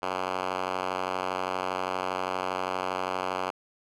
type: tone with band-pass filter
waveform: 5% pulse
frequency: 92.5 Hz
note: F#2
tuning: in tune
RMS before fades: -31 dBFS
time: 0.02-3.51 s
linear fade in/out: 10 ms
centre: 1200 Hz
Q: 0.7
effects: none